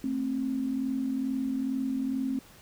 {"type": "tone pair together", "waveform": "sine", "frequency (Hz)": [223.6, 265.9], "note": ["A3", "C4"], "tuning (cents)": [28, 28], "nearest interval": "minor third", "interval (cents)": 300, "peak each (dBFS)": [-34, -28], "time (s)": [0.04, 2.39], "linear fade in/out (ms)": 2, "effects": ["pink hiss -54 dBFS RMS until 2.61 s"]}